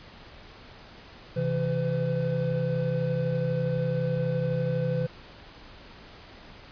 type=tone cluster; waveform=triangle; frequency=132.4 / 164.4 / 506 Hz; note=C3 / E3 / B4; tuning=+21 / -4 / +42 cents; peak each=-27 dBFS; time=1.36-5.07 s; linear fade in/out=10 ms; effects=pink hiss -48 dBFS RMS until 6.71 s + resampled to 11025 Hz